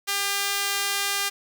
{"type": "tone with high-pass filter", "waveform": "sawtooth", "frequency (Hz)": 399.9, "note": "G4", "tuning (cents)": 35, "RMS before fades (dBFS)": -26, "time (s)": [0.07, 1.3], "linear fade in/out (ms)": 20, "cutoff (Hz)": 1700, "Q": 0.55, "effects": []}